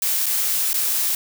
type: noise with dropouts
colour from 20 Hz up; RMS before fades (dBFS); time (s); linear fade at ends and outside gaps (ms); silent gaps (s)
blue; -21; 0.02-1.15; 2; 0.259-0.264 / 0.732-0.741
effects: none